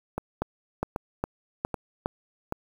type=two click trains; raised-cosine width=1 ms; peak=-12 / -15 dBFS; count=5 / 4; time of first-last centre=0.42-2.059 / 0.18-2.524 s; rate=2.44 / 1.28 Hz; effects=7-bit